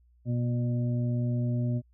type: harmonic tone with a mistuned harmonic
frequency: 120.6 Hz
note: B2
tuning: 41 cents flat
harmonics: 1 / 2 / 3 / 5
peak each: -26 / -32 / -44 / -42 dBFS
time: 0.25-1.82 s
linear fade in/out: 50 ms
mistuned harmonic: 1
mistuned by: +18 cents
effects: added 60 Hz sine -59 dBFS peak until 1.93 s